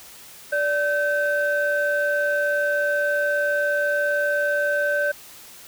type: tone pair together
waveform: sine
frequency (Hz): 583 / 1542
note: D5 / G6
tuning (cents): -13 / -29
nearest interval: octave + perfect fourth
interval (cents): 1684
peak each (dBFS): -21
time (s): 0.52-5.12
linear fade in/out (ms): 10
effects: tanh soft clip ceiling -13 dBFS + white hiss -44 dBFS RMS until 5.67 s